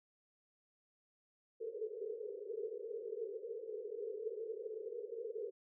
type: band-pass noise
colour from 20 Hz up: white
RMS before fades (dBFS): -44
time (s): 1.6-5.51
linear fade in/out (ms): 10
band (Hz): 410 to 470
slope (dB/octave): 96
effects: none